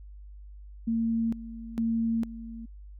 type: tone with tremolo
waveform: sine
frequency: 227.9 Hz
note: A#3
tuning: 39 cents flat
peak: -24 dBFS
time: 0.87-2.66 s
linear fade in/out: 10 ms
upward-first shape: square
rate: 1.1 Hz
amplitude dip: 80%
effects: added 50 Hz sine -43 dBFS peak until 2.99 s